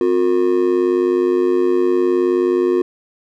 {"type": "tone with amplitude modulation", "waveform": "triangle", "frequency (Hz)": 360, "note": "F#4", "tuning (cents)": -47, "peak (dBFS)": -7, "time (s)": [0.01, 2.82], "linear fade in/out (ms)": 2, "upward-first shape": "sine", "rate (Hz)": 99.3, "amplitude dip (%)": 85, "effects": []}